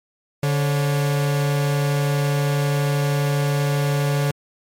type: tone pair together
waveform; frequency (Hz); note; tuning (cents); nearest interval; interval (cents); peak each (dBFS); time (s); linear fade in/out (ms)
45% pulse; 144.4 / 545.2; D3 / C#5; -29 / -29; octave + major seventh; 2300; -18 / -29; 0.43-4.31; 2
effects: MP3 64 kbps